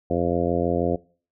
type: harmonic tone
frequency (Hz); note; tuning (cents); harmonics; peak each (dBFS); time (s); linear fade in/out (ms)
86.3; F2; -20; 1 / 2 / 3 / 4 / 5 / 6 / 7 / 8; -30 / -29 / -28 / -28 / -28 / -27 / -31 / -30; 0.1-0.96; 5
effects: noise-tail reverb RT60 0.4 s tail -21 dB re dry